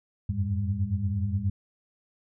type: tone cluster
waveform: sine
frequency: 88.1 / 95.7 / 105 / 200.3 Hz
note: F2 / G2 / G#2 / G3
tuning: +16 / -41 / +19 / +38 cents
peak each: -32 / -29 / -30 / -33 dBFS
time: 0.29-1.5 s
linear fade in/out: 5 ms
effects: none